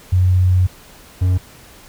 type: tone pair in turn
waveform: sine / triangle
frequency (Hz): 91.5 / 91.5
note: F#2 / F#2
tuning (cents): -19 / -19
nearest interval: unison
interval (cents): 0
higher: neither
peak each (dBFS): -10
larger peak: neither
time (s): 0.12-0.67 / 1.21-1.38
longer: first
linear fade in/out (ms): 10
effects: pink hiss -43 dBFS RMS until 1.88 s